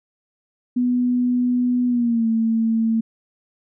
sine tone with pitch glide, 246.9 to 225.1 Hz, B3 to A3, 0 to +40 cents, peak -16 dBFS, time 0.76-3.01 s, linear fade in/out 10 ms, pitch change -160 cents, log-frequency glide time 1.87-2.27 s, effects none

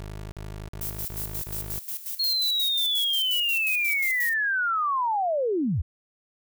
20% pulse tone bursts, 51.91 Hz, G#1, in tune, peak -30 dBFS, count 5, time 0-1.788 s, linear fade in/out 0 ms, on 320 ms, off 47 ms
violet noise with tremolo, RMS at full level -32 dBFS, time 0.81-4.34 s, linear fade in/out 5 ms, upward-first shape square, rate 5.6 Hz, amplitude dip 70%
sine linear sweep, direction down, 4299 to 58.2 Hz, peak -22 dBFS, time 2.19-5.82 s, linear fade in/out 10 ms
effects none

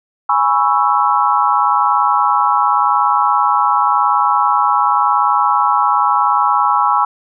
sine chord, C# minor seventh, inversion second, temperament equal, 830.6 / 987.8 / 1108.7 / 1318.5 Hz, G#5 / B5 / C#6 / E6, 0 / 0 / 0 / 0 cents, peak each -16 dBFS, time 0.29-7.05 s, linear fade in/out 5 ms, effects none

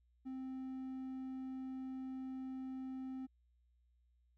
triangle tone, 261.6 Hz, C4, in tune, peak -40 dBFS, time 0.25-3.27 s, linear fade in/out 20 ms, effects added 60 Hz sine -70 dBFS peak until 4.37 s

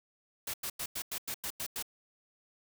white noise bursts, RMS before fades -37 dBFS, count 9, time 0.47-1.826 s, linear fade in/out 5 ms, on 68 ms, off 93 ms, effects none

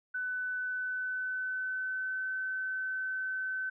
sine tone with pitch glide, 1500 to 1525.3 Hz, F#6 to G6, +23 to -48 cents, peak -32 dBFS, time 0.14-3.7 s, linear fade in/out 10 ms, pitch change +29 cents, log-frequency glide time 0.48-2.32 s, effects none

